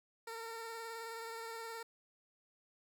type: tone with vibrato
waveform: 15% pulse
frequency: 455.7 Hz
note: A#4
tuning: 39 cents flat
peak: -37 dBFS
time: 0.27-1.83 s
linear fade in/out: 5 ms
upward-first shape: triangle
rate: 19 Hz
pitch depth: 30 cents each way
effects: none